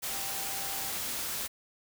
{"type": "tone in noise", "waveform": "sine", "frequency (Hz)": 784, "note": "G5", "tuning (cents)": 0, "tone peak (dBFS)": -44, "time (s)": [0.09, 0.92], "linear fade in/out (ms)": 20, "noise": "white", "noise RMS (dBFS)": -35, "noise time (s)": [0.02, 1.48], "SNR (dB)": -12, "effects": []}